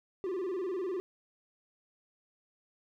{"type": "tone with vibrato", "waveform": "triangle", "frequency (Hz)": 370, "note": "F#4", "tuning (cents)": 0, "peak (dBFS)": -30, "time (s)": [0.24, 1], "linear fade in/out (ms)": 0, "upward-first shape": "square", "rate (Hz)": 20, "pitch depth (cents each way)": 98, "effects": []}